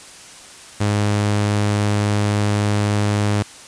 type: tone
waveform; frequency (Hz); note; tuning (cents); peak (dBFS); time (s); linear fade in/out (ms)
sawtooth; 103.6; G#2; -4; -12; 0.8-3.43; 10
effects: white hiss -40 dBFS RMS until 3.67 s + resampled to 22050 Hz